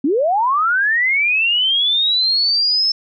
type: linear sweep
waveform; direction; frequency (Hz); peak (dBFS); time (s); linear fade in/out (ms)
sine; up; 251.7 to 5290; -13; 0.04-2.92; 5
effects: none